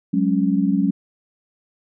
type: chord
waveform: sine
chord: F# suspended second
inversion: none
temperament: equal with one note detuned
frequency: 185 / 204.6 / 277.2 Hz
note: F#3 / G#3 / C#4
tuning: 0 / -26 / 0 cents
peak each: -20 dBFS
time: 0.13-0.91 s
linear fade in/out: 10 ms
effects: none